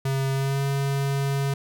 square tone with pitch glide, 135.1 to 138.58 Hz, C#3 to C#3, -44 to 0 cents, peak -23 dBFS, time 0.05-1.54 s, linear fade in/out 5 ms, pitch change +44 cents, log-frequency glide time 0.32-0.62 s, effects none

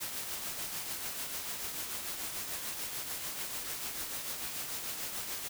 white noise with tremolo, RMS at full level -37 dBFS, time 0-5.49 s, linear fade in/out 20 ms, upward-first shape triangle, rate 6.8 Hz, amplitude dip 45%, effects none

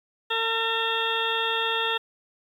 harmonic tone with a mistuned harmonic, 452.7 Hz, A4, 49 cents sharp, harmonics 1 / 2 / 3 / 4 / 6 / 7 / 8, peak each -31 / -31 / -31 / -31 / -31 / -31 / -31 dBFS, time 0.3-1.98 s, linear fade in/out 10 ms, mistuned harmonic 7, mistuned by +65 cents, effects 9-bit

